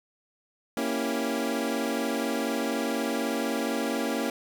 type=chord; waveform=25% pulse; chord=A# diminished seventh; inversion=none; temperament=equal; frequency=233.1 / 277.2 / 329.6 / 392 Hz; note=A#3 / C#4 / E4 / G4; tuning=0 / 0 / 0 / 0 cents; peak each=-27 / -27 / -30 / -33 dBFS; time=0.77-4.3 s; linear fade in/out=2 ms; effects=none

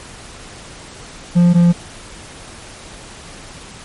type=tone pair in turn; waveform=triangle; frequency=174.61 / 173.1 Hz; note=F3 / F3; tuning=0 / -15 cents; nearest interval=unison; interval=15 cents; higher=first; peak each=-5 dBFS; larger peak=neither; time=1.35-1.54 / 1.54-1.73 s; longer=neither; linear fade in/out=20 ms; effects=pink hiss -36 dBFS RMS until 3.84 s + MP3 48 kbps

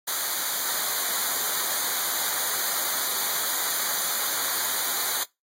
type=noise with comb filter; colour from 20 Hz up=white; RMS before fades=-27 dBFS; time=0.07-5.24 s; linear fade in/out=10 ms; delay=0.37 ms; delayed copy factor=-1; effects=noise-tail reverb RT60 0.2 s tail -22 dB re dry + AAC 48 kbps

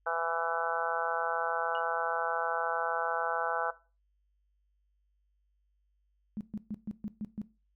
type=harmonic tone; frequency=166.5 Hz; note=E3; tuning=18 cents sharp; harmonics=3 / 4 / 5 / 6 / 7 / 8 / 9; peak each=-37 / -36 / -35 / -40 / -40 / -36 / -35 dBFS; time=0.06-3.71 s; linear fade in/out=10 ms
type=tone with exponential decay; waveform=sine; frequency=2900 Hz; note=F#7; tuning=35 cents flat; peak=-39 dBFS; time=1.75-1.84 s; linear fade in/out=1 ms; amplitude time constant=18 ms
type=tone bursts; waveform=sine; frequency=211.7 Hz; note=G#3; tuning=33 cents sharp; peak=-33 dBFS; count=7; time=6.37-7.416 s; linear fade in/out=0 ms; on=38 ms; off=130 ms
effects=noise-tail reverb RT60 0.3 s tail -17 dB re dry + added 50 Hz sine -70 dBFS peak until 7.75 s

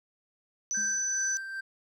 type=tone; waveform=sine; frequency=5990 Hz; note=F#8; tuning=20 cents sharp; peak=-28 dBFS; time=0.71-1.37 s; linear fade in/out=0 ms
type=tone with tremolo; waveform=triangle; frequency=1568 Hz; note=G6; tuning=in tune; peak=-29 dBFS; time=0.74-1.61 s; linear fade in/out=10 ms; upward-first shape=sine; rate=2.4 Hz; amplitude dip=50%
type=tone with exponential decay; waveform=triangle; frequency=209.7 Hz; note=G#3; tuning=17 cents sharp; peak=-38 dBFS; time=0.77-1.13 s; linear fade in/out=5 ms; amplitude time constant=78 ms
effects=none

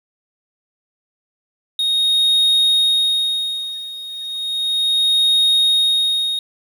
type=tone with tremolo; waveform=triangle; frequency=3729 Hz; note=A#7; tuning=in tune; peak=-10 dBFS; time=1.79-6.39 s; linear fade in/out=2 ms; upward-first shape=sine; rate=0.34 Hz; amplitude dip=85%; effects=8-bit

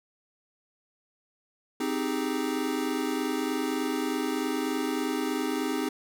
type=chord; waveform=square; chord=Ab major seventh; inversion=first; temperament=equal; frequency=261.6 / 311.1 / 392 / 415.3 Hz; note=C4 / Eb4 / G4 / Ab4; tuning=0 / 0 / 0 / 0 cents; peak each=-32 / -32 / -36 / -36 dBFS; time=1.8-5.89 s; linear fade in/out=5 ms; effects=none

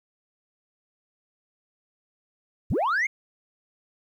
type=linear sweep; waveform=sine; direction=up; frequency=36.06 to 2217 Hz; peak=-19 dBFS; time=2.7-3.07 s; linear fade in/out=10 ms; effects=tanh soft clip ceiling -20 dBFS + 10-bit

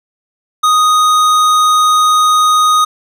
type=tone with tanh clipping; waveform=sine; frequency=1244.5 Hz; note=D#6; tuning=in tune; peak=-9 dBFS; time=0.63-2.85 s; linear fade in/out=10 ms; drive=17 dB; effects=none

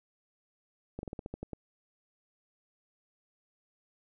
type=slowing click train; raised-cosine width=2 ms; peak=-25 dBFS; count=9; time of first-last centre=0.99-1.533 s; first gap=41 ms; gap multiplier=1.14; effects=none

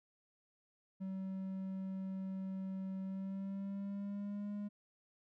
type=tone with pitch glide; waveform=triangle; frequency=190.6 to 205.5 Hz; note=G3 to G#3; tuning=-48 to -18 cents; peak=-37 dBFS; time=1-4.69 s; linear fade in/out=20 ms; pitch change=+130 cents; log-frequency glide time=3.02-4.51 s; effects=none

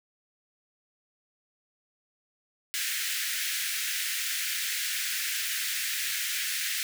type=high-pass noise; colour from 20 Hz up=pink; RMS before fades=-31 dBFS; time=2.74-6.83 s; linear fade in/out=0 ms; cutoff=1600 Hz; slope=48 dB/octave; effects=none

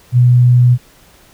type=tone; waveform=sine; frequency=123.3 Hz; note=B2; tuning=2 cents flat; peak=-5 dBFS; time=0.12-0.78 s; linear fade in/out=50 ms; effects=pink hiss -46 dBFS RMS until 1.33 s

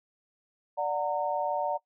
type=chord; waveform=sine; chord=D augmented; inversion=none; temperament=just; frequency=587.3 / 734.2 / 917.7 Hz; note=D5 / F#5 / A#5; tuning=0 / -14 / -27 cents; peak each=-31 dBFS; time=0.77-1.78 s; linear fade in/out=20 ms; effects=noise-tail reverb RT60 0.1 s tail -20 dB re dry

